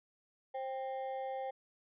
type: ring-modulated tone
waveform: triangle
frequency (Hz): 659.3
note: E5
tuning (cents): 0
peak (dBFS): -32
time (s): 0.54-1.51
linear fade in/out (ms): 10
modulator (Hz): 130
effects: resampled to 8000 Hz